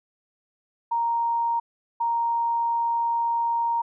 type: tone bursts at uneven times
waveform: sine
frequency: 932.3 Hz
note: A#5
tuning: in tune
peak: -21 dBFS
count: 2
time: 0.91-1.6 / 2-3.82 s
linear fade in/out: 10 ms
effects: none